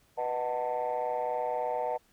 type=chord; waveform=sine; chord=B dominant seventh; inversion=none; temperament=just; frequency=493.9 / 617.4 / 740.8 / 889 Hz; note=B4 / D#5 / F#5 / A5; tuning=0 / -14 / +2 / +18 cents; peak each=-33 dBFS; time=0.17-1.98 s; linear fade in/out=20 ms; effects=tanh soft clip ceiling -23 dBFS + pink hiss -66 dBFS RMS until 2.12 s